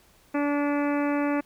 harmonic tone, 289 Hz, D4, 28 cents flat, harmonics 1 / 2 / 3 / 4 / 5 / 6 / 7 / 8 / 9, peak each -24 / -30 / -34 / -36 / -38 / -40 / -41 / -42 / -43 dBFS, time 0.34-1.41 s, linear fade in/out 10 ms, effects pink hiss -59 dBFS RMS until 1.45 s

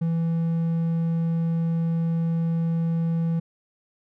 triangle tone, 165.7 Hz, E3, 9 cents sharp, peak -19 dBFS, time 0.01-3.4 s, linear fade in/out 10 ms, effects none

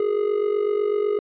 triangle tone with amplitude modulation, 415.3 Hz, G#4, in tune, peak -14 dBFS, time 0-1.19 s, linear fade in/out 2 ms, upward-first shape sine, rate 48 Hz, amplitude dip 75%, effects resampled to 8000 Hz

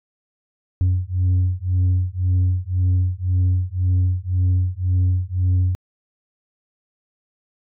sine beating tone pair, 90.4 / 92.3 Hz, F#2 / F#2, -40 / -4 cents, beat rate 1.9 Hz, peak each -17 dBFS, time 0.81-5.75 s, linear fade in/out 0 ms, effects tanh soft clip ceiling -13 dBFS

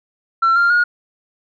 sine tone with pitch steps, 1351 / 1393 / 1436.3 Hz, E6 / F6 / F6, +42 / -5 / +48 cents, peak -9 dBFS, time 0.42-0.84 s, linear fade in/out 10 ms, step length 140 ms, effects tanh soft clip ceiling -9 dBFS

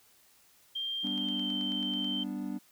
sine tone with pitch glide, 3179 to 3114 Hz, G7 to G7, +24 to -12 cents, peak -32 dBFS, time 0.75-2.24 s, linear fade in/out 10 ms, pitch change -36 cents, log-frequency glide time 1.09-1.52 s
triangle chord, G major, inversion none, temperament equal, 196 / 246.9 / 293.7 Hz, G3 / B3 / D4, 0 / 0 / 0 cents, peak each -36 dBFS, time 1.03-2.59 s, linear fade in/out 20 ms
click train, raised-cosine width 0.2 ms, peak -32 dBFS, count 10, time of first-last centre 1.07-2.045 s, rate 9.23 Hz
effects white hiss -63 dBFS RMS until 2.71 s

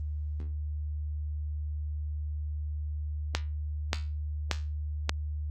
click train, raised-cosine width 0.2 ms, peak -8 dBFS, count 4, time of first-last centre 3.35-5.094 s, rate 1.72 Hz, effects added 75 Hz sine -31 dBFS peak until 5.5 s + Opus 32 kbps

